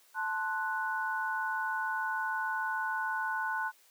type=chord; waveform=sine; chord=F# diminished; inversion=first; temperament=equal; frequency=880 / 1046.5 / 1480 Hz; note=A5 / C6 / F#6; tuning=0 / 0 / 0 cents; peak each=-35 / -38 / -33 dBFS; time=0.14-3.72 s; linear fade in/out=50 ms; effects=white hiss -63 dBFS RMS until 3.9 s + high-pass 400 Hz 12 dB/octave